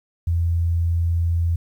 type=tone; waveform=sine; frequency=84.5 Hz; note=E2; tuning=43 cents sharp; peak=-17 dBFS; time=0.27-1.56 s; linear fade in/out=5 ms; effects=9-bit